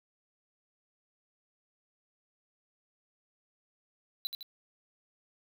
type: tone with echo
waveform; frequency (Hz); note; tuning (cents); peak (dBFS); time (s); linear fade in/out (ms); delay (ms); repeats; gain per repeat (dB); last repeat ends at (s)
square; 3978; B7; +12; -32; 4.25-4.27; 0; 79; 2; -5; 4.428
effects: none